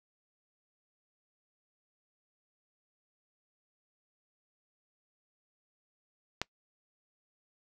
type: click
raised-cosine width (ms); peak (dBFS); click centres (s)
0.2; -13; 6.416
effects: noise-tail reverb RT60 0.1 s tail -24 dB re dry